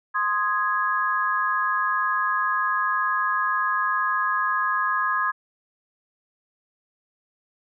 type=chord; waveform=sine; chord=Ab major; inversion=first; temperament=equal; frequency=1046.5 / 1244.5 / 1661.2 Hz; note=C6 / Eb6 / Ab6; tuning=0 / 0 / 0 cents; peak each=-25 dBFS; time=0.14-5.32 s; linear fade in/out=20 ms; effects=none